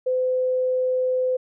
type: tone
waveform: sine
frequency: 510 Hz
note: C5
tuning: 44 cents flat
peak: -19 dBFS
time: 0.06-1.37 s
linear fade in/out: 10 ms
effects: none